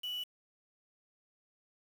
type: tone with quantisation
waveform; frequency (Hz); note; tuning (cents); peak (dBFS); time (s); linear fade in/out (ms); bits
sine; 2957; F#7; -2; -36; 0.03-0.24; 10; 8
effects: none